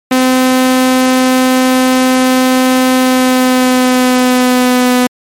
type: tone with pitch glide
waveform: sawtooth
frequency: 257 to 249.4 Hz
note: C4 to B3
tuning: -31 to +17 cents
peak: -3 dBFS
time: 0.11-5.07 s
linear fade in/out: 5 ms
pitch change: -52 cents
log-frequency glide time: 2.95-4.95 s
effects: MP3 64 kbps